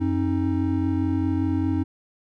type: tone cluster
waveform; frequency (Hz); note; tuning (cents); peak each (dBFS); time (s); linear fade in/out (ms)
triangle; 91.8 / 268 / 313; F#2 / C4 / D#4; -13 / +42 / +10; -23; 0-1.84; 20
effects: none